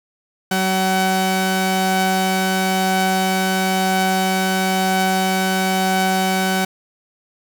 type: tone pair together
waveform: sawtooth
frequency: 188.6 / 755.4 Hz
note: F#3 / F#5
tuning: +33 / +36 cents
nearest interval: 2 octaves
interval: 2403 cents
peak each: -15 dBFS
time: 0.51-6.65 s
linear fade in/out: 5 ms
effects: none